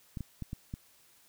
clicks, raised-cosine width 5 ms, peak -25 dBFS, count 5, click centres 0.172 / 0.207 / 0.423 / 0.531 / 0.739 s, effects white hiss -63 dBFS RMS until 1.28 s

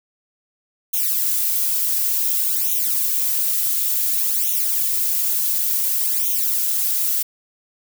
violet noise with flanger, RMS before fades -20 dBFS, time 0.93-7.23 s, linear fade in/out 10 ms, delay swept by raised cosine 0.31 to 4.01 ms, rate 0.56 Hz, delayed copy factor +0.95, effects none

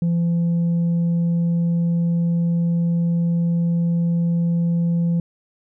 sine tone with tanh clipping, 170 Hz, F3, 46 cents flat, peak -17 dBFS, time 0.02-5.2 s, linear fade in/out 2 ms, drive 2 dB, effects none

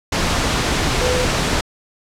sine tone in noise, 501 Hz, B4, 25 cents sharp, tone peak -18 dBFS, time 1.01-1.25 s, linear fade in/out 5 ms, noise pink, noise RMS -18 dBFS, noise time 0.12-1.61 s, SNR -3 dB, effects low-pass 7000 Hz 12 dB/octave

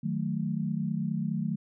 sine chord, D# diminished, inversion none, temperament equal, 155.56 / 185 / 220 Hz, D#3 / F#3 / A3, 0 / 0 / 0 cents, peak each -32 dBFS, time 0.03-1.56 s, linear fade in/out 10 ms, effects none

